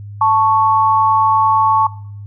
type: tone pair together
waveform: sine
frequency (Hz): 880 / 1108.7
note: A5 / C#6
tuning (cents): 0 / 0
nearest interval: major third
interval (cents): 400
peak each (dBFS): -12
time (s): 0.21-1.87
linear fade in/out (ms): 5
effects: noise-tail reverb RT60 0.6 s tail -20 dB re dry + added 102 Hz sine -28 dBFS peak until 2.26 s